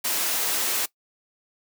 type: high-pass noise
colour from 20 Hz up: white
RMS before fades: -25 dBFS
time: 0.04-0.86 s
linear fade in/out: 10 ms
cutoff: 280 Hz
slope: 12 dB/octave
effects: noise-tail reverb RT60 0.1 s tail -20 dB re dry